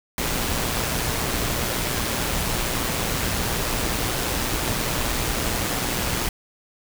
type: noise with amplitude modulation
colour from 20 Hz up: pink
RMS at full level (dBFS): -23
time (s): 0.18-6.29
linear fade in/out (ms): 2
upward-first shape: sine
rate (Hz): 119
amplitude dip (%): 35
effects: none